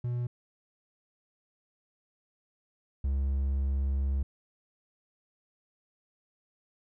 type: tone pair in turn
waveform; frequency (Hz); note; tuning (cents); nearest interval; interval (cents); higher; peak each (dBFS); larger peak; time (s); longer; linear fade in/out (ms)
triangle; 121.6 / 68.25; B2 / C#2; -26 / -26; minor seventh; 1000; first; -27 / -24; second; 0.04-0.27 / 3.04-4.23; second; 5
effects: none